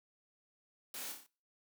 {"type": "noise with echo", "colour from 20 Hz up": "white", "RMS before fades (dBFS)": -45, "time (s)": [0.94, 1.12], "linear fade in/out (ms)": 2, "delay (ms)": 29, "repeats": 5, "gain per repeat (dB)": -4, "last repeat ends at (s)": 1.265, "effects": ["noise-tail reverb RT60 0.4 s tail -23 dB re dry", "high-pass 200 Hz 12 dB/octave"]}